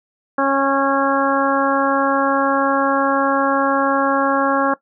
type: harmonic tone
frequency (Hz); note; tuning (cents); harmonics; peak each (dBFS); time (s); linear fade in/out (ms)
274.4; C#4; -17; 1 / 2 / 3 / 4 / 5 / 6; -20 / -19 / -22 / -21 / -22 / -25; 0.38-4.74; 5
effects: noise-tail reverb RT60 0.1 s tail -18 dB re dry